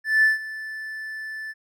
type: tone with ADSR envelope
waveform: triangle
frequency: 1754 Hz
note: A6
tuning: 6 cents flat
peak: -10 dBFS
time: 0.04-1.54 s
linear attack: 190 ms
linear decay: 150 ms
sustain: -19 dB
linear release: 36 ms
effects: tanh soft clip ceiling -10 dBFS